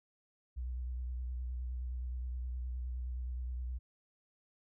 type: tone with vibrato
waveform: sine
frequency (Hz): 62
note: B1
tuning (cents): +7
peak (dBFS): -36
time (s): 0.56-3.79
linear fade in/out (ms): 20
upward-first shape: sine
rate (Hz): 9.6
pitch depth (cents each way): 37
effects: none